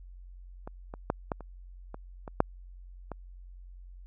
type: clicks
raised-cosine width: 1 ms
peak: -26 / -26 / -12 / -16 / -30 / -26 / -26 / -6 / -23 dBFS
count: 9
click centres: 0.675 / 0.939 / 1.101 / 1.318 / 1.407 / 1.944 / 2.278 / 2.404 / 3.117 s
effects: added 45 Hz sine -45 dBFS peak until 4.06 s